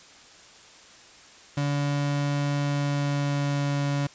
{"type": "tone with pitch glide", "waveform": "35% pulse", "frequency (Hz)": [143.4, 142.08], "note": ["D3", "C#3"], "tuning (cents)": [-41, 43], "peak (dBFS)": -22, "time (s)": [1.57, 4.07], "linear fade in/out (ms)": 5, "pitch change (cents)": -16, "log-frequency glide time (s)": [2.59, 3.87], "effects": ["white hiss -50 dBFS RMS until 4.14 s", "resampled to 16000 Hz"]}